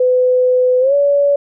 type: tone with pitch glide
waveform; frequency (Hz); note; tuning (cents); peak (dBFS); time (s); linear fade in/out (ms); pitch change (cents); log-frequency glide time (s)
sine; 504 to 569; B4 to C#5; +35 to +45; -9; 0-1.36; 5; +210; 0.8-0.94
effects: none